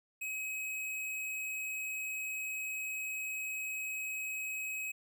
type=tone; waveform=square; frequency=2545 Hz; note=D#7; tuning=39 cents sharp; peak=-37 dBFS; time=0.21-4.92 s; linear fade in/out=10 ms; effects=none

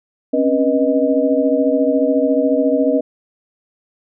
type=tone cluster; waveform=sine; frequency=265.4 / 279.5 / 485.3 / 624 Hz; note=C4 / C#4 / B4 / D#5; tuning=+25 / +14 / -30 / +5 cents; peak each=-18 dBFS; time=0.33-3.01 s; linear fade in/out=10 ms; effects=none

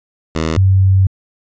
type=tone pair in turn; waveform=10% pulse / sine; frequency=80 / 95.51 Hz; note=D#2 / G2; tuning=+49 / -45 cents; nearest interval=minor third; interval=306 cents; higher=second; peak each=-7 dBFS; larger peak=neither; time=0.35-0.57 / 0.57-1.07 s; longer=second; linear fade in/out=5 ms; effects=resampled to 16000 Hz

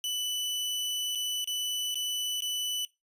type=tone with dropouts; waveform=sawtooth; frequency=2983 Hz; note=F#7; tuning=13 cents sharp; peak=-27 dBFS; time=0.04-2.85 s; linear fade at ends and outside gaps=1 ms; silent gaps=1.151-1.155 / 1.444-1.474 / 1.944-1.955 / 2.406-2.421 s; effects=noise-tail reverb RT60 0.2 s tail -19 dB re dry + resampled to 32000 Hz

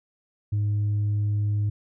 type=tone; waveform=sine; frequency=103.83 Hz; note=G#2; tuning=in tune; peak=-19 dBFS; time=0.52-1.7 s; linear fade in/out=10 ms; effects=tanh soft clip ceiling -20 dBFS

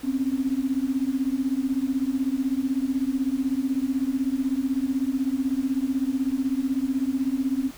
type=beating tone pair; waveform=sine; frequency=258.3 / 274.3 Hz; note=C4 / C#4; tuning=-22 / -18 cents; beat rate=16 Hz; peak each=-25 dBFS; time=0.03-7.71 s; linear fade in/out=20 ms; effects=pink hiss -46 dBFS RMS until 7.77 s

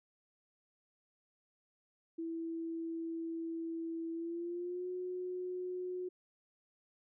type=tone with pitch glide; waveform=sine; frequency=329.6 to 363.6 Hz; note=E4 to F#4; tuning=0 to -30 cents; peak=-37 dBFS; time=2.18-6.09 s; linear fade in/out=10 ms; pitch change=+170 cents; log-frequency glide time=4.12-4.88 s; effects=none

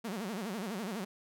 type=tone with vibrato; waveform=sawtooth; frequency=206.5 Hz; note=G#3; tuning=10 cents flat; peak=-32 dBFS; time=0.04-1.05 s; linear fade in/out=10 ms; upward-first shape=sine; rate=12 Hz; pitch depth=230 cents each way; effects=none

